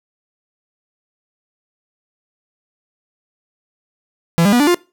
45% pulse tone with pitch steps, 167.9 / 202 / 243 / 292.3 / 351.7 Hz, E3 / G#3 / B3 / D4 / F4, +32 / -48 / -28 / -8 / +12 cents, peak -10 dBFS, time 4.38-4.745 s, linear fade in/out 0 ms, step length 73 ms, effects noise-tail reverb RT60 0.3 s tail -23 dB re dry

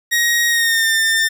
sawtooth tone with pitch glide, 1884 to 1798.9 Hz, A#6 to A6, +18 to +38 cents, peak -10 dBFS, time 0.11-1.29 s, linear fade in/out 20 ms, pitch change -80 cents, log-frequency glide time 0.48-0.89 s, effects 8-bit

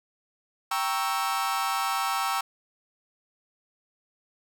40% pulse chord, G diminished seventh, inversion none, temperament equal, 784 / 932.3 / 1108.7 / 1318.5 Hz, G5 / Bb5 / Db6 / Fb6, 0 / 0 / 0 / 0 cents, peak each -30 / -32 / -31 / -29 dBFS, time 0.71-2.41 s, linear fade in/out 5 ms, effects none

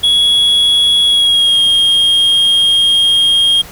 triangle tone with pitch glide, 3350 to 3240 Hz, G#7 to G#7, +14 to -43 cents, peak -6 dBFS, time 0.03-3.62 s, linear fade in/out 10 ms, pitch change -57 cents, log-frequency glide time 1.05-1.61 s, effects pink hiss -34 dBFS RMS until 3.71 s

